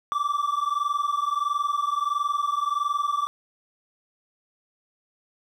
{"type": "tone pair together", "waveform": "triangle", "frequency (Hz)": [1153.2, 1174.7], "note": ["D6", "D6"], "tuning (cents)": [-32, 0], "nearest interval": "unison", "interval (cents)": 32, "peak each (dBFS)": -24, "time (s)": [0.12, 3.27], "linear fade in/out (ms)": 0, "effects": []}